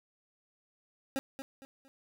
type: tone with echo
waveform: 25% pulse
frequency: 270 Hz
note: C#4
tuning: 45 cents flat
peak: -27 dBFS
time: 1.16-1.19 s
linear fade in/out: 0 ms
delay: 230 ms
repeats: 3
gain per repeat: -9 dB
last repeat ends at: 1.88 s
effects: none